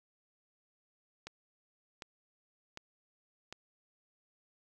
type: click train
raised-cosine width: 0.2 ms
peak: -26 dBFS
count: 4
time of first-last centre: 1.27-3.526 s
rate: 1.33 Hz
effects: none